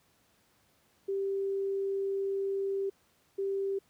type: tone bursts at uneven times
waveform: sine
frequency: 392 Hz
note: G4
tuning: in tune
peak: -29 dBFS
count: 2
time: 1.08-2.9 / 3.38-3.79 s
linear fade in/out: 10 ms
effects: pink hiss -68 dBFS RMS until 3.89 s + high-pass 80 Hz 12 dB/octave